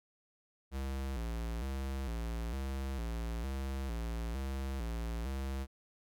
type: tone with vibrato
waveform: square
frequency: 61.9 Hz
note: B1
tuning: 5 cents sharp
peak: -36 dBFS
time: 0.71-5.67 s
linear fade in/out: 50 ms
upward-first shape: square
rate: 1.1 Hz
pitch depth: 140 cents each way
effects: none